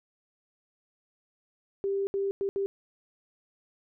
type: tone bursts at uneven times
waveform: sine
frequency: 394.4 Hz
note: G4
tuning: 11 cents sharp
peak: -26 dBFS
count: 4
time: 1.84-2.07 / 2.14-2.31 / 2.41-2.49 / 2.56-2.66 s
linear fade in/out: 0 ms
effects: none